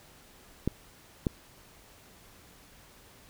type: clicks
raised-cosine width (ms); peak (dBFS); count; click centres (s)
3; -13; 2; 0.676 / 1.268
effects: pink hiss -56 dBFS RMS until 3.29 s